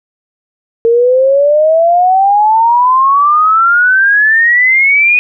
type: exponential sweep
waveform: sine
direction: up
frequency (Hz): 455.9 to 2489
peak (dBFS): -5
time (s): 0.85-5.19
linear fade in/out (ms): 0
effects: none